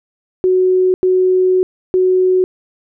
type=tone bursts at uneven times; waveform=sine; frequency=370 Hz; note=F#4; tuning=in tune; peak=-9 dBFS; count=3; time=0.44-0.94 / 1.03-1.63 / 1.94-2.44 s; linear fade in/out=0 ms; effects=none